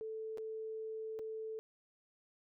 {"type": "tone with dropouts", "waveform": "sine", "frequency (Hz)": 440, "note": "A4", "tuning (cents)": 0, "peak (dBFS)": -40, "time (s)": [0.01, 1.59], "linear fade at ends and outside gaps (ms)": 0, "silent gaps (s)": [[0.374, 0.382], [1.19, 1.194]], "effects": []}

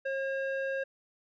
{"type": "tone with low-pass filter", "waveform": "square", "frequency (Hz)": 540, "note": "C#5", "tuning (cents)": -45, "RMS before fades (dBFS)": -33, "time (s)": [0.05, 0.84], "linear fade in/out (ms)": 10, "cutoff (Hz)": 1900, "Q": 2, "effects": []}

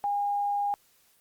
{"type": "tone", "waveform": "sine", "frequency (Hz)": 813, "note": "G#5", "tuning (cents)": -37, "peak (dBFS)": -25, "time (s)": [0.04, 0.74], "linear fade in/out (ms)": 0, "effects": ["white hiss -64 dBFS RMS until 1.2 s", "Opus 48 kbps"]}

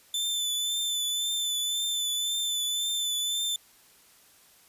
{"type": "tone with vibrato", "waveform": "sawtooth", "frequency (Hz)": 3525, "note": "A7", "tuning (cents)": 2, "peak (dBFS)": -24, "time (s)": [0.14, 3.56], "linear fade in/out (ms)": 2, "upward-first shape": "triangle", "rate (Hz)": 1.9, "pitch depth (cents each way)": 31, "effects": ["white hiss -58 dBFS RMS until 4.68 s", "resampled to 32000 Hz"]}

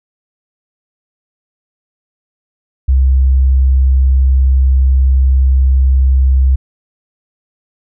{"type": "tone", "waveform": "sine", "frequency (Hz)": 65.8, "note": "C2", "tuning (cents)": 10, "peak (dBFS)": -6, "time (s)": [2.88, 6.56], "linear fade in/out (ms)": 10, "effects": []}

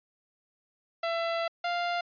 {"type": "tone pair in turn", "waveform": "sawtooth", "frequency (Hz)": [670, 697.6], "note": ["E5", "F5"], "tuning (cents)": [28, -2], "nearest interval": "minor second", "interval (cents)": 70, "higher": "second", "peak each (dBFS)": -24, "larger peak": "neither", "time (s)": [[1.03, 1.48], [1.64, 2.01]], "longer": "first", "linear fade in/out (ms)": 5, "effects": ["resampled to 11025 Hz"]}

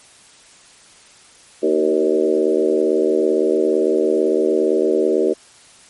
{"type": "harmonic tone with a mistuned harmonic", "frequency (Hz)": 77.78, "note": "D#2", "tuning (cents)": 0, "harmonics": [3, 4, 5, 6, 7, 8], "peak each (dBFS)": [-28, -21, -17, -19, -23, -26], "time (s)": [1.62, 5.34], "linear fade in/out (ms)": 20, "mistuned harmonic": 5, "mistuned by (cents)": -38, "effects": ["white hiss -47 dBFS RMS until 5.89 s", "MP3 48 kbps"]}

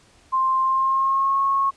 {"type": "tone with pitch glide", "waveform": "sine", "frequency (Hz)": [1051, 1094.4], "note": ["C6", "C#6"], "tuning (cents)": [7, -23], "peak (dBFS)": -17, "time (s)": [0.32, 1.71], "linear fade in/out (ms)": 20, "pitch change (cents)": 70, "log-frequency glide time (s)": [0.61, 1.4], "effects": ["pink hiss -55 dBFS RMS until 1.76 s", "resampled to 22050 Hz"]}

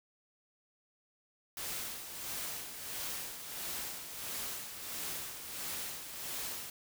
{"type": "noise with tremolo", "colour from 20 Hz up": "white", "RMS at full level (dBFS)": -39, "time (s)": [1.57, 6.7], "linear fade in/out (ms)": 2, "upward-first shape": "sine", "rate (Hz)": 1.5, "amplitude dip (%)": 55, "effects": []}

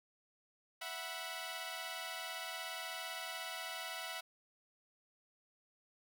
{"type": "chord", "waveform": "10% pulse", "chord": "E suspended second", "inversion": "none", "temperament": "equal with one note detuned", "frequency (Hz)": [659.3, 740, 980.9], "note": ["E5", "F#5", "B5"], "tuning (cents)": [0, 0, -12], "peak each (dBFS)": [-37, -37, -40], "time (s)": [0.81, 4.21], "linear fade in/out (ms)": 10, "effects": []}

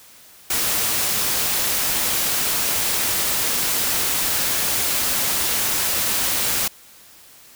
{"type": "noise", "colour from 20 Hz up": "white", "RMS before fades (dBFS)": -21, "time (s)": [0.5, 6.68], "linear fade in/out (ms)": 5, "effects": ["white hiss -47 dBFS RMS until 7.55 s"]}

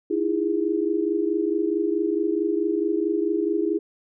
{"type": "tone cluster", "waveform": "sine", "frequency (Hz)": [313, 337.6, 410], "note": ["D#4", "E4", "G#4"], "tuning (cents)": [10, 41, -22], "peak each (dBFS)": [-26, -24, -25], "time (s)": [0.1, 3.79], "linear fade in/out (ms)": 10, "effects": []}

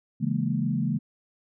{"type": "chord", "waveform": "sine", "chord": "A# half-diminished seventh", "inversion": "first", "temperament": "equal", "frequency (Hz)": [138.59, 164.81, 207.7, 233.1], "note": ["C#3", "E3", "G#3", "A#3"], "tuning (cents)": [0, 0, 0, 0], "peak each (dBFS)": -29, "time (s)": [0.2, 0.99], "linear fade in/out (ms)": 20, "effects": []}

